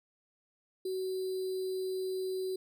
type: tone with sample-and-hold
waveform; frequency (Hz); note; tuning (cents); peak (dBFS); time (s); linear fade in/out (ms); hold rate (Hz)
sine; 374.9; F#4; +23; -32; 0.85-2.56; 5; 4410
effects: none